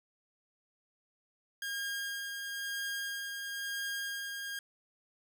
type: tone with tremolo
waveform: sawtooth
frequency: 1619 Hz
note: G#6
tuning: 45 cents flat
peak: -31 dBFS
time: 1.62-4.59 s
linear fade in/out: 2 ms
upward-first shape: sine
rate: 1 Hz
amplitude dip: 35%
effects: none